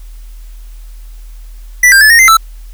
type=tone with pitch steps; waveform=square; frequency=1972 / 1592 / 1730 / 1853 / 2074 / 1324 Hz; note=B6 / G6 / A6 / A#6 / C7 / E6; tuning=-3 / +26 / -30 / -11 / -16 / +7 cents; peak=-3 dBFS; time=1.83-2.37 s; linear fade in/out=5 ms; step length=90 ms; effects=added 40 Hz sine -27 dBFS peak until 2.73 s + white hiss -47 dBFS RMS until 2.73 s